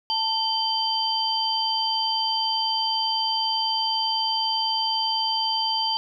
sine tone cluster, 888 / 3104 / 4722 Hz, A5 / G7 / D8, +16 / -18 / +9 cents, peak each -26 dBFS, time 0.1-5.97 s, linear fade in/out 0 ms, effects none

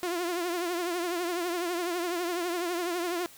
sawtooth tone with vibrato, 349.2 Hz, F4, in tune, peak -25 dBFS, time 0.03-3.26 s, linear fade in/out 0 ms, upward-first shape triangle, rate 12 Hz, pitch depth 93 cents each way, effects white hiss -52 dBFS RMS until 3.37 s

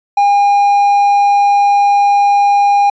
triangle tone, 810 Hz, G#5, 43 cents flat, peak -5 dBFS, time 0.17-2.9 s, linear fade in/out 5 ms, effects resampled to 16000 Hz

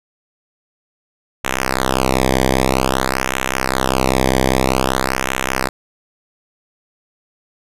sawtooth tone with flanger, 65.1 Hz, C2, 8 cents flat, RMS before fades -17 dBFS, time 1.44-5.69 s, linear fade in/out 10 ms, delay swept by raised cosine 0.21 to 0.74 ms, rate 0.51 Hz, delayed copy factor -1, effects resampled to 32000 Hz

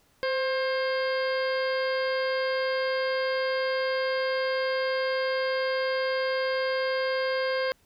harmonic tone with a mistuned harmonic, 532 Hz, C5, 29 cents sharp, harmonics 1 / 2 / 3 / 4 / 5 / 6 / 7 / 8 / 9, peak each -26 / -35 / -33 / -37 / -45 / -41 / -49 / -45 / -40 dBFS, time 0.23-7.72 s, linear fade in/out 0 ms, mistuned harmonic 1, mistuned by -38 cents, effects pink hiss -64 dBFS RMS until 7.85 s

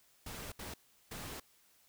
pink noise bursts at uneven times, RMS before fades -45 dBFS, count 3, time 0.26-0.52 / 0.59-0.74 / 1.11-1.4 s, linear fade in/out 5 ms, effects white hiss -68 dBFS RMS until 1.88 s

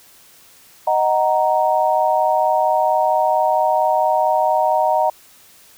sine chord, D# minor, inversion none, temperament just, 622.3 / 746.7 / 933.4 Hz, D#5 / F#5 / A#5, 0 / +16 / +2 cents, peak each -18 dBFS, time 0.87-5.1 s, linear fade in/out 5 ms, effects white hiss -48 dBFS RMS until 5.77 s

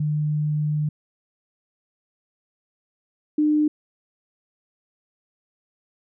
sine tone pair in turn, 150.6 / 301.8 Hz, D3 / D4, +44 / +47 cents, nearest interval octave, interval 1203 cents, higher second, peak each -20 / -16 dBFS, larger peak second, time 0-0.89 / 3.38-3.68 s, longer first, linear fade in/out 5 ms, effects none

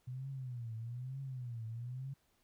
sine tone with vibrato, 123.47 Hz, B2, in tune, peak -40 dBFS, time 0.07-2.14 s, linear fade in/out 10 ms, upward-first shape triangle, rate 1.1 Hz, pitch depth 190 cents each way, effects pink hiss -75 dBFS RMS until 2.43 s

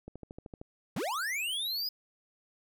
click train, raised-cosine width 2 ms, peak -30 dBFS, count 8, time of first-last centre 0.08-0.614 s, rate 13.1 Hz
square linear sweep, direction up, 120.7 to 5050 Hz, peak -32 dBFS, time 0.96-1.89 s, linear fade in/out 5 ms
effects none

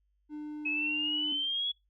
triangle tone, 300.3 Hz, D4, 39 cents sharp, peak -35 dBFS, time 0.29-1.36 s, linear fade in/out 50 ms
sine exponential sweep, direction up, 2559 to 3387 Hz, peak -29 dBFS, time 0.65-1.72 s, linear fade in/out 10 ms
sine tone with exponential decay, 290.8 Hz, D4, 17 cents flat, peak -35 dBFS, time 1.32-1.55 s, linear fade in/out 5 ms, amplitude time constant 50 ms
effects noise-tail reverb RT60 0.2 s tail -26 dB re dry + added 50 Hz sine -70 dBFS peak until 1.89 s

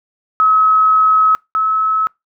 sine tone pair in turn, 1282 / 1293.2 Hz, E6 / E6, -49 / -34 cents, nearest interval unison, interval 15 cents, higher second, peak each -8 / -12 dBFS, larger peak first, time 0.4-1.35 / 1.55-2.07 s, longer first, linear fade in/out 0 ms, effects noise-tail reverb RT60 0.2 s tail -26 dB re dry

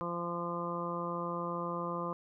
harmonic tone, 172.5 Hz, F3, 21 cents flat, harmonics 1 / 2 / 3 / 4 / 5 / 6 / 7, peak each -40 / -42 / -40 / -48 / -49 / -39 / -41 dBFS, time 0.01-2.13 s, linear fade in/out 0 ms, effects none

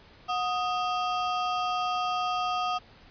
square ring-modulated tone, 987.8 Hz, B5, in tune, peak -24 dBFS, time 0.28-2.79 s, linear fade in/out 20 ms, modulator 259 Hz, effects pink hiss -54 dBFS RMS until 3.1 s + resampled to 11025 Hz

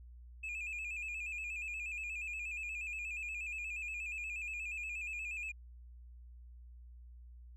sine tone with vibrato, 2513 Hz, D#7, 17 cents sharp, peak -36 dBFS, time 0.43-5.52 s, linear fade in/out 10 ms, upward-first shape square, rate 8.4 Hz, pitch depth 61 cents each way, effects tanh soft clip ceiling -38 dBFS + added 60 Hz sine -51 dBFS peak until 7.56 s

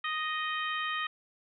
harmonic tone, 622.3 Hz, D#5, in tune, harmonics 2 / 3 / 4 / 5 / 6, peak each -34 / -35 / -40 / -39 / -44 dBFS, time 0.04-1.07 s, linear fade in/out 5 ms, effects none

